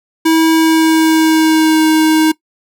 square tone with pitch glide, 323 to 314.7 Hz, E4 to D#4, -35 to +20 cents, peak -8 dBFS, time 0.25-2.32 s, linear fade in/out 10 ms, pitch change -45 cents, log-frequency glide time 0.52-1.87 s, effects noise-tail reverb RT60 0.1 s tail -20 dB re dry

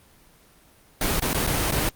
pink noise with dropouts, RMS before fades -23 dBFS, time 1.01-1.89 s, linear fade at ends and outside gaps 2 ms, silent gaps 1.198-1.221 / 1.333-1.344 / 1.467-1.473 / 1.712-1.721 s, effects pink hiss -55 dBFS RMS until 1.95 s + Opus 24 kbps

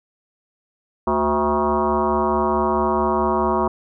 sine tone with frequency modulation, 659.3 Hz, E5, in tune, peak -16 dBFS, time 1.07-3.68 s, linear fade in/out 5 ms, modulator 146 Hz, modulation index 3.3, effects none

